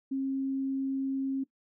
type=tone; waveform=sine; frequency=269.1 Hz; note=C4; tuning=49 cents sharp; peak=-28 dBFS; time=0.11-1.44 s; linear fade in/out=10 ms; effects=noise-tail reverb RT60 0.1 s tail -18 dB re dry